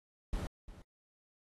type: noise with echo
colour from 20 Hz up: brown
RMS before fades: -36 dBFS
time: 0.33-0.47 s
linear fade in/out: 2 ms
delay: 350 ms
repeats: 1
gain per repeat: -15 dB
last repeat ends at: 0.82 s
effects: AAC 32 kbps